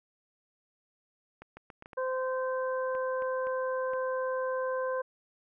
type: clicks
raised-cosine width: 0.5 ms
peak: -31 dBFS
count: 10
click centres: 1.42 / 1.57 / 1.702 / 1.824 / 1.859 / 1.932 / 2.951 / 3.222 / 3.47 / 3.935 s
type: harmonic tone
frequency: 517 Hz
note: C5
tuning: 21 cents flat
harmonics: 1 / 2 / 3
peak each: -30 / -36 / -40 dBFS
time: 1.97-5.02 s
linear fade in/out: 10 ms
effects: none